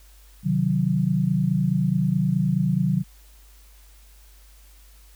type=chord; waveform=sine; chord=C diminished; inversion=none; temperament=equal; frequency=130.81 / 155.56 / 185 Hz; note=C3 / Eb3 / Gb3; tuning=0 / 0 / 0 cents; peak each=-25 / -23 / -22 dBFS; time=0.43-3.04 s; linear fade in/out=50 ms; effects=added 50 Hz sine -48 dBFS peak until 5.15 s + white hiss -56 dBFS RMS until 5.15 s